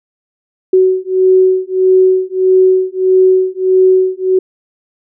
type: beating tone pair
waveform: sine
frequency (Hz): 373.1 / 374.7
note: F#4 / F#4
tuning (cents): +14 / +22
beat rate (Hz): 1.6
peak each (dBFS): -10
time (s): 0.73-4.39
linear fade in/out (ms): 5
effects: none